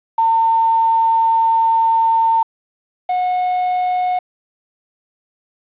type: tone pair in turn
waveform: sine / triangle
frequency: 905 / 728.4 Hz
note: A5 / F#5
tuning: +48 / -27 cents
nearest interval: major third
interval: 375 cents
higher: first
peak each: -11 / -13 dBFS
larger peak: first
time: 0.18-2.43 / 3.09-4.19 s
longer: first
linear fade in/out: 5 ms
effects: resampled to 8000 Hz + 7-bit